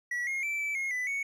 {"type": "tone with pitch steps", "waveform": "triangle", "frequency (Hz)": [1939, 2146, 2329, 2314, 2154, 1996, 2222], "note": ["B6", "C7", "D7", "D7", "C7", "B6", "C#7"], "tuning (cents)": [-32, 43, -15, -26, 50, 18, 4], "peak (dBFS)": -28, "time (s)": [0.11, 1.23], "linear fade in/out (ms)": 5, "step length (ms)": 160, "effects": []}